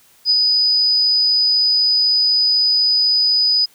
sine tone with ADSR envelope, 4978 Hz, D#8, in tune, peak -10 dBFS, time 0.25-3.66 s, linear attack 51 ms, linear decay 44 ms, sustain -2 dB, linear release 16 ms, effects white hiss -52 dBFS RMS until 3.74 s

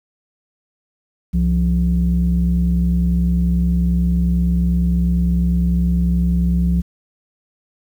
sine tone pair together, 65.78 / 174.61 Hz, C2 / F3, +10 / 0 cents, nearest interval octave + perfect fourth, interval 1690 cents, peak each -15 dBFS, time 1.33-6.82 s, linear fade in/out 20 ms, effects tanh soft clip ceiling -8 dBFS + 8-bit

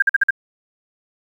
sine tone bursts, 1600 Hz, G6, 35 cents sharp, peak -10 dBFS, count 5, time 0-0.307 s, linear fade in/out 5 ms, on 23 ms, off 48 ms, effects 8-bit

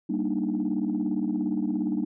sine chord, Eb major seventh, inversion first, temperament equal, 196 / 233.1 / 293.7 / 311.1 Hz, G3 / Bb3 / D4 / Eb4, 0 / 0 / 0 / 0 cents, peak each -29 dBFS, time 0.09-2.05 s, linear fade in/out 10 ms, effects tanh soft clip ceiling -18 dBFS

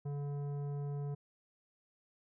sine tone with tanh clipping, 143.3 Hz, D3, 42 cents flat, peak -38 dBFS, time 0.05-1.15 s, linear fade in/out 10 ms, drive 12 dB, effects none

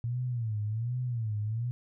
sine tone with vibrato, 114.9 Hz, A#2, 25 cents flat, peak -29 dBFS, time 0.04-1.71 s, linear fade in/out 0 ms, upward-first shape sine, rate 1.3 Hz, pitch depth 160 cents each way, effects none

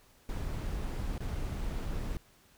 brown noise with dropouts, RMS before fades -35 dBFS, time 0.29-2.17 s, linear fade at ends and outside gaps 1 ms, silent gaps 1.18-1.205 s, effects pink hiss -63 dBFS RMS until 2.57 s

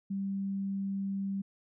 sine tone, 196 Hz, G3, in tune, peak -31 dBFS, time 0.1-1.42 s, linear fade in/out 10 ms, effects none

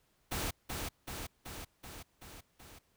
pink noise with echo, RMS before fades -36 dBFS, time 0.31-0.51 s, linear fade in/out 10 ms, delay 380 ms, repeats 6, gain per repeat -3 dB, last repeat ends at 2.79 s, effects pink hiss -73 dBFS RMS until 2.96 s

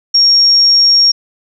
sine tone, 5560 Hz, F8, 9 cents flat, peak -5 dBFS, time 0.14-1.12 s, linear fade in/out 10 ms, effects none

